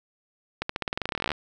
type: accelerating click train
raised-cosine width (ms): 0.3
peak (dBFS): -11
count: 21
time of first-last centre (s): 0.62-1.318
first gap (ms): 74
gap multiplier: 0.91
effects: none